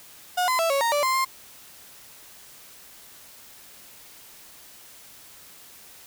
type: tone with pitch steps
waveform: 35% pulse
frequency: 723 / 1023 / 661 / 554 / 929 / 583 / 1045 / 1056 Hz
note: F#5 / C6 / E5 / C#5 / A#5 / D5 / C6 / C6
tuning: -40 / -39 / +5 / -1 / -6 / -13 / -2 / +16 cents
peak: -19 dBFS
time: 0.37-1.25 s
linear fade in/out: 10 ms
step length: 110 ms
effects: white hiss -48 dBFS RMS until 6.06 s